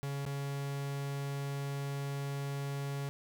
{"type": "tone with dropouts", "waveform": "45% pulse", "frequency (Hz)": 140, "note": "C#3", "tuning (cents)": 18, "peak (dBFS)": -35, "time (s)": [0.03, 3.09], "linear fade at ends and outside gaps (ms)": 0, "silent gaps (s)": [0.252, 0.263], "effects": []}